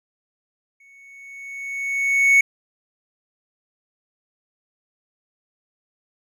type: tone with exponential growth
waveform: triangle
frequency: 2217 Hz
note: C#7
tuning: in tune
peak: -8 dBFS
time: 0.8-2.41 s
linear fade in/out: 5 ms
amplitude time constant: 350 ms
effects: none